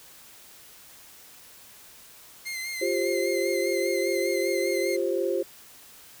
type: tone with vibrato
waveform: sawtooth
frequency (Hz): 2093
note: C7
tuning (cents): 0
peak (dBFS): -28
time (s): 2.45-4.97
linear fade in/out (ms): 20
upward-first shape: sine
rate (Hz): 5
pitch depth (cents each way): 34
type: chord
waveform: sine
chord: F suspended second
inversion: none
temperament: equal with one note detuned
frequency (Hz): 349.2 / 392 / 530.2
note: F4 / G4 / C5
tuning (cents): 0 / 0 / +23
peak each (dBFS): -28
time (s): 2.81-5.43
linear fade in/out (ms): 10
effects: white hiss -50 dBFS RMS until 6.2 s